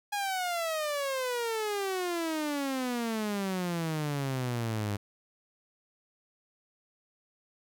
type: exponential sweep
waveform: sawtooth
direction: down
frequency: 830.6 to 100 Hz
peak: -26 dBFS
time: 0.12-4.97 s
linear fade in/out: 10 ms
effects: none